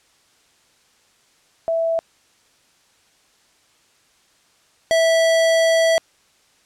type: tone pair in turn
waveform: sine / square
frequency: 659.3 / 655.5 Hz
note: E5 / E5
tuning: 0 / -10 cents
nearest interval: unison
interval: 10 cents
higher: first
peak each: -17 / -14 dBFS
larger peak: second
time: 1.68-1.99 / 4.91-5.98 s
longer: second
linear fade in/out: 0 ms
effects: white hiss -58 dBFS RMS until 6.65 s + low-pass 8000 Hz 12 dB/octave